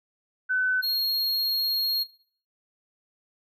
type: tone pair in turn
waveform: sine / square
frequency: 1510 / 4271 Hz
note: F#6 / C8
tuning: +35 / +35 cents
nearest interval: octave + tritone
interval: 1800 cents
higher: second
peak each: -22 / -25 dBFS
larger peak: first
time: 0.49-0.82 / 0.82-2.04 s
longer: second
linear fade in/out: 20 ms
effects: noise-tail reverb RT60 0.5 s tail -17 dB re dry